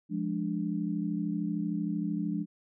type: chord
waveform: sine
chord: D diminished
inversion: first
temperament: equal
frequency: 174.61 / 207.7 / 293.7 Hz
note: F3 / Ab3 / D4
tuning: 0 / 0 / 0 cents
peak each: -33 / -33 / -34 dBFS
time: 0.09-2.46 s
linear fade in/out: 50 ms
effects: none